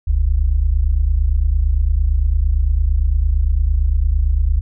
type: tone pair together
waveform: sine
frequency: 42.28 / 71.1 Hz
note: E1 / C#2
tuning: +45 / +45 cents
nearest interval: major sixth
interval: 900 cents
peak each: -15 dBFS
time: 0.07-4.61 s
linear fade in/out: 10 ms
effects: none